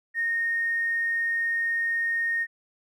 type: tone with tanh clipping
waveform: triangle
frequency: 1848 Hz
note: A#6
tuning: 16 cents flat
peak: -23 dBFS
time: 0.14-2.47 s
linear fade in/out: 50 ms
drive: 2 dB
effects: none